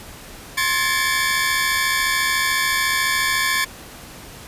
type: tone cluster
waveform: sawtooth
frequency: 1059 / 1703 / 1777 / 2291 Hz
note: C6 / G#6 / A6 / D7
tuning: +21 / +43 / +17 / -44 cents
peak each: -20 dBFS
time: 0.57-3.65 s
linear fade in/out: 10 ms
effects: pink hiss -39 dBFS RMS until 4.47 s + resampled to 32000 Hz